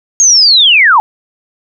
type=linear sweep; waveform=sine; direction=down; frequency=6590 to 804 Hz; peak=-3 dBFS; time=0.2-1 s; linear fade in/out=0 ms; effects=none